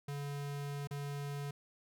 square tone with dropouts, 142.7 Hz, D3, 49 cents flat, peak -39 dBFS, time 0.08-1.51 s, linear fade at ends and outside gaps 5 ms, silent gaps 0.873-0.909 s, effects none

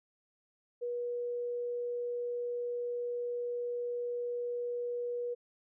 sine tone, 483.1 Hz, B4, 38 cents flat, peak -33 dBFS, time 0.81-5.35 s, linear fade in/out 20 ms, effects none

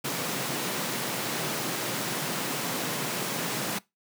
pink high-pass noise, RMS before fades -31 dBFS, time 0.04-3.79 s, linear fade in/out 10 ms, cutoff 130 Hz, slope 48 dB/octave, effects noise-tail reverb RT60 0.2 s tail -22 dB re dry

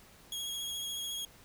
sawtooth tone with vibrato, 3300 Hz, G#7, 12 cents flat, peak -33 dBFS, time 0.32-1.25 s, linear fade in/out 2 ms, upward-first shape sine, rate 14 Hz, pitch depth 22 cents each way, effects pink hiss -58 dBFS RMS until 1.44 s

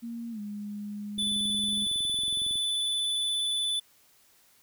sine tone with pitch glide, 233.1 to 206.5 Hz, A#3 to G#3, 0 to -10 cents, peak -34 dBFS, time 0.02-1.86 s, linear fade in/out 20 ms, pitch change -210 cents, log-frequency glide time 0.31-0.4 s
click train, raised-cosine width 3 ms, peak -35 dBFS, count 31, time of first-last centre 1.18-2.556 s, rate 21.8 Hz
square tone with vibrato, 3488 Hz, A7, 16 cents flat, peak -27 dBFS, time 1.18-3.8 s, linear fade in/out 10 ms, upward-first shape sine, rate 17 Hz, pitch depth 11 cents each way
effects white hiss -62 dBFS RMS until 4.62 s

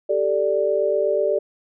sine chord, G suspended second, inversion none, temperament equal, 392 / 440 / 587.3 Hz, G4 / A4 / D5, 0 / 0 / 0 cents, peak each -23 / -23 / -20 dBFS, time 0.09-1.39 s, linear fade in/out 10 ms, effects none

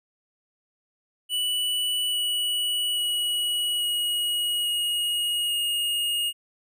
square tone with pitch steps, 2960 / 2940 / 2919 / 2899 / 2879 / 2859 Hz, F#7 / F#7 / F#7 / F#7 / F#7 / F7, 0 / -12 / -24 / -36 / -48 / +40 cents, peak -24 dBFS, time 1.29-6.33 s, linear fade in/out 50 ms, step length 840 ms, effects none

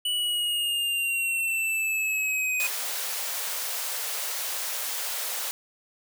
square exponential sweep, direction down, 2961 to 2489 Hz, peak -25 dBFS, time 0.05-2.67 s, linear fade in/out 5 ms
white high-pass noise, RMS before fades -31 dBFS, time 2.6-5.51 s, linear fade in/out 0 ms, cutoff 460 Hz, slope 48 dB/octave
effects none

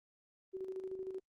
sine tone with tremolo, 378.1 Hz, F#4, 38 cents sharp, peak -38 dBFS, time 0.53-1.2 s, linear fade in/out 20 ms, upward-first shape square, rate 13 Hz, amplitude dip 50%, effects Opus 32 kbps

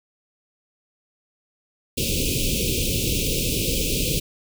pink band-stop noise, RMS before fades -23 dBFS, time 1.97-4.2 s, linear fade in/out 10 ms, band 550 to 2400 Hz, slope 96 dB/octave, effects none

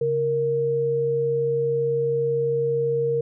sine tone pair together, 138.6 / 466.2 Hz, C#3 / A#4, 0 / 0 cents, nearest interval octave + major sixth, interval 2100 cents, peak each -29 / -20 dBFS, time 0.01-3.21 s, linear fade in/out 5 ms, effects none

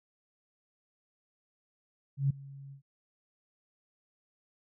sine tone with ADSR envelope, 138.2 Hz, C#3, 5 cents flat, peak -22 dBFS, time 2.17-2.82 s, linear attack 130 ms, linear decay 8 ms, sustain -22 dB, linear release 100 ms, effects none

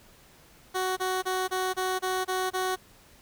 15% pulse tone bursts, 372.3 Hz, F#4, 11 cents sharp, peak -20 dBFS, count 8, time 0.74-2.762 s, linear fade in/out 20 ms, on 230 ms, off 26 ms, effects pink hiss -56 dBFS RMS until 3.21 s

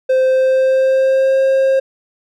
triangle tone with pitch glide, 520 to 534.3 Hz, C5 to C5, -11 to +36 cents, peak -8 dBFS, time 0.09-1.8 s, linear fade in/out 10 ms, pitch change +47 cents, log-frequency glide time 0.25-1.4 s, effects none

